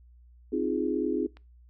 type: chord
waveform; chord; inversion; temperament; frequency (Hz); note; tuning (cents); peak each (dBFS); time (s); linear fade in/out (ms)
sine; F minor seventh; second; equal; 261.6 / 311.1 / 349.2 / 415.3; C4 / Eb4 / F4 / Ab4; 0 / 0 / 0 / 0; -31; 0.52-1.27; 10
type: click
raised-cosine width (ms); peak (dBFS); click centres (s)
0.3; -34; 1.37
effects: noise-tail reverb RT60 0.3 s tail -23 dB re dry + added 60 Hz sine -52 dBFS peak until 1.69 s